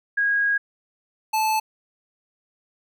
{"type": "tone pair in turn", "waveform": ["sine", "square"], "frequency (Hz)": [1642, 871.8], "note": ["G#6", "A5"], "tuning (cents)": [-20, -16], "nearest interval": "major seventh", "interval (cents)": 1096, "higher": "first", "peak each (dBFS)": [-18, -20], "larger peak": "first", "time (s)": [[0.17, 0.58], [1.33, 1.6]], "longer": "first", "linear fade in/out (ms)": 10, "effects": []}